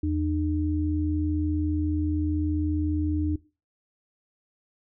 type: tone pair together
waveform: sine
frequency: 82.48 / 303.4 Hz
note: E2 / D#4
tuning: +2 / -44 cents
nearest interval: octave + major seventh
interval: 2254 cents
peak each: -26 dBFS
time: 0.03-3.36 s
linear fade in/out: 5 ms
effects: noise-tail reverb RT60 0.3 s tail -19 dB re dry